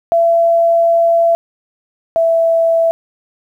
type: tone pair in turn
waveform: sine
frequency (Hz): 673 / 661.8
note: E5 / E5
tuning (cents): +36 / +7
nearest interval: unison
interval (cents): 29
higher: first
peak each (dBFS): -8 / -9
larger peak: first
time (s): 0.12-1.35 / 2.16-2.91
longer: first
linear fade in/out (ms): 0
effects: 8-bit